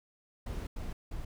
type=noise bursts at uneven times; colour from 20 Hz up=brown; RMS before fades=-38 dBFS; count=3; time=0.46-0.67 / 0.76-0.93 / 1.11-1.25 s; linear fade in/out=5 ms; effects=none